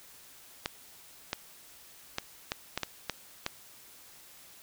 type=clicks; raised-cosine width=0.2 ms; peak=-13 dBFS; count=8; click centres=0.659 / 1.331 / 2.184 / 2.519 / 2.776 / 2.833 / 3.097 / 3.464 s; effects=white hiss -54 dBFS RMS until 4.62 s